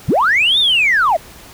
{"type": "linear two-way sweep", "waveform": "sine", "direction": "up then down", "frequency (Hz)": [69.3, 3729, 585], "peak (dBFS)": -9, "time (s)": [0.08, 1.17], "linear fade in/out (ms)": 10, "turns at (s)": 0.59, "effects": ["tanh soft clip ceiling -6 dBFS", "pink hiss -39 dBFS RMS until 1.53 s"]}